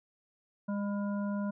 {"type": "harmonic tone with a mistuned harmonic", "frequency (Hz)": 203.2, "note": "G#3", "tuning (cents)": -38, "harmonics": [1, 3, 5, 7], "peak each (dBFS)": [-31, -41, -45, -48], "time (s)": [0.68, 1.51], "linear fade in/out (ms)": 10, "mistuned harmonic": 5, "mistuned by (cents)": -31, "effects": []}